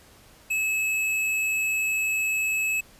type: tone with hard clipping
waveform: sine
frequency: 2589 Hz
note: E7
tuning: 32 cents flat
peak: -24 dBFS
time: 0.5-2.81 s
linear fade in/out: 10 ms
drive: 15 dB
effects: pink hiss -53 dBFS RMS until 2.99 s + resampled to 32000 Hz